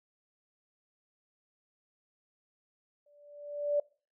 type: tone with exponential growth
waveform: sine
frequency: 583 Hz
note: D5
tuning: 13 cents flat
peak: -23 dBFS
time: 3.06-3.8 s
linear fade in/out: 5 ms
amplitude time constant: 160 ms
effects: noise-tail reverb RT60 0.4 s tail -24 dB re dry